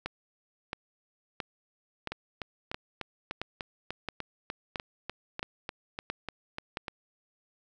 two click trains, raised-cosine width 0.3 ms, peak -17 / -19 dBFS, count 11 / 17, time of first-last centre 0.06-6.771 / 2.12-6.882 s, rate 1.49 / 3.36 Hz, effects none

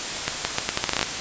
accelerating click train, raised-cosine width 0.2 ms, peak -3 dBFS, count 12, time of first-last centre 0.28-1.029 s, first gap 170 ms, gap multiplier 0.79, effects white hiss -28 dBFS RMS until 1.2 s + resampled to 16000 Hz

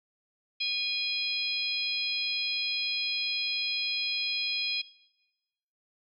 harmonic tone with a mistuned harmonic, 821 Hz, G#5, 20 cents flat, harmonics 3 / 4 / 5 / 6, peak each -32 / -33 / -34 / -35 dBFS, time 0.6-4.82 s, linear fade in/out 10 ms, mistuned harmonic 6, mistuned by +43 cents, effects noise-tail reverb RT60 1.0 s tail -19 dB re dry

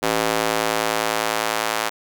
square tone with high-pass filter sweep, 55 Hz, A1, in tune, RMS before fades -22 dBFS, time 0.02-1.9 s, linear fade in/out 20 ms, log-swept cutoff 410 to 810 Hz, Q 0.83, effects none

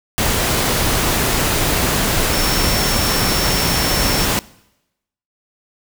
sine tone in noise, 5430 Hz, F8, 50 cents flat, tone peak -23 dBFS, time 2.33-4.25 s, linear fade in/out 0 ms, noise pink, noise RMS -17 dBFS, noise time 0.18-4.39 s, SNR -9 dB, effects noise-tail reverb RT60 0.9 s tail -22 dB re dry

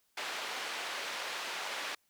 white band-pass noise, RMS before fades -39 dBFS, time 0.17-1.95 s, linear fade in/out 5 ms, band 490 to 3200 Hz, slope 12 dB/octave, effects white hiss -74 dBFS RMS until 2.09 s

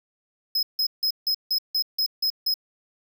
square tone bursts, 5110 Hz, D#8, 45 cents sharp, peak -21 dBFS, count 9, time 0.55-2.541 s, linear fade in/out 5 ms, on 79 ms, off 160 ms, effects none

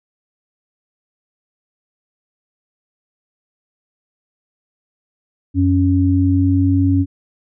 sine tone pair together, 92.5 / 277 Hz, F#2 / C#4, 0 / -1 cents, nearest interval octave + perfect fifth, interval 1899 cents, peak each -14 / -14 dBFS, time 5.54-7.06 s, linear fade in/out 50 ms, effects none

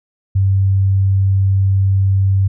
sine tone, 96.9 Hz, G2, 20 cents flat, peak -10 dBFS, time 0.35-2.48 s, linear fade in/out 10 ms, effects none

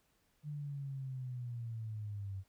sine linear sweep, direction down, 150 to 94.4 Hz, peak -39 dBFS, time 0.43-2.44 s, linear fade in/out 50 ms, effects pink hiss -75 dBFS RMS until 2.48 s

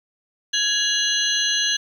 sine tone cluster, 1667 / 2866 / 3344 / 4061 / 6160 Hz, G#6 / F7 / G#7 / B7 / G8, +6 / +44 / +11 / +48 / -31 cents, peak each -25 dBFS, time 0.53-1.77 s, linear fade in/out 10 ms, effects 8-bit

